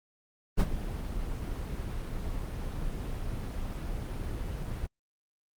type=noise with ADSR envelope; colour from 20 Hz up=brown; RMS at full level=-21 dBFS; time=0.57-4.87 s; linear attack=32 ms; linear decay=46 ms; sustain=-13 dB; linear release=14 ms; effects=Opus 24 kbps

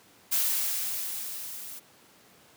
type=noise with level ramp; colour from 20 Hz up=blue; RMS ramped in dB=-25 to -42 dBFS; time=0.31-1.8 s; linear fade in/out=20 ms; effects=pink hiss -57 dBFS RMS until 2.56 s + high-pass 150 Hz 12 dB/octave

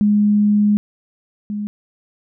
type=tone pair in turn; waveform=sine; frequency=207.7 / 207.7 Hz; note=G#3 / G#3; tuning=0 / 0 cents; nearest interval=unison; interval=0 cents; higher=neither; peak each=-11 / -21 dBFS; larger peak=first; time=0.01-0.77 / 1.5-1.67 s; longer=first; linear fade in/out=0 ms; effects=none

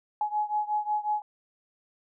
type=beating tone pair; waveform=sine; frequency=841 / 846.5 Hz; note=G#5 / G#5; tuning=+22 / +33 cents; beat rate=5.5 Hz; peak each=-28 / -30 dBFS; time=0.21-1.22 s; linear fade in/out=2 ms; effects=none

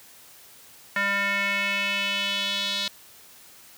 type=tone with band-pass filter sweep; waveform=square; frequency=199.8 Hz; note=G3; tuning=33 cents sharp; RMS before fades=-26 dBFS; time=0.96-2.88 s; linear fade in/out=2 ms; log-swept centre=1800 to 3900 Hz; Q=3.6; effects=white hiss -50 dBFS RMS until 3.77 s + high-pass 60 Hz 12 dB/octave

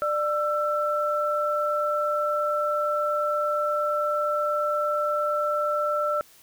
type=tone pair together; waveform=sine; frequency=595 / 1335.7 Hz; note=D5 / E6; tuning=+22 / +22 cents; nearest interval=octave + major second; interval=1400 cents; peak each=-25 dBFS; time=0.02-6.21 s; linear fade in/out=0 ms; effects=white hiss -54 dBFS RMS until 6.42 s

